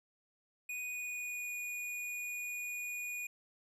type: tone with pitch glide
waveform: square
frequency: 2476 to 2455 Hz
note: D#7 to D#7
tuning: -9 to -24 cents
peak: -39 dBFS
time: 0.69-3.27 s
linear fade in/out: 5 ms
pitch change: -15 cents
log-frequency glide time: 0.84-1.55 s
effects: resampled to 32000 Hz + 13-bit